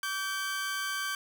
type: tone pair together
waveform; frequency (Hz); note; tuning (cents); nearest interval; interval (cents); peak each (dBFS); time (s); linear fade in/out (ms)
sawtooth; 1147.6 / 1558; D6 / G6; -40 / -11; perfect fourth; 529; -33 / -29; 0.03-1.15; 2
effects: none